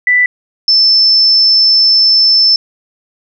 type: tone pair in turn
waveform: sine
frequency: 1982 / 5291 Hz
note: B6 / E8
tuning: +6 / +6 cents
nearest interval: octave + perfect fourth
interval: 1700 cents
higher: second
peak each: -6 / -5 dBFS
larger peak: second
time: 0.07-0.26 / 0.68-2.56 s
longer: second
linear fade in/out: 2 ms
effects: none